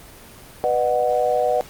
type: chord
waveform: sine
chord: B major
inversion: none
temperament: equal with one note detuned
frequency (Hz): 493.9 / 607 / 740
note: B4 / D#5 / F#5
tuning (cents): 0 / -43 / 0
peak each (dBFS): -21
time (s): 0.64-1.61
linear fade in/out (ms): 0
effects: pink hiss -43 dBFS RMS until 1.69 s + Opus 24 kbps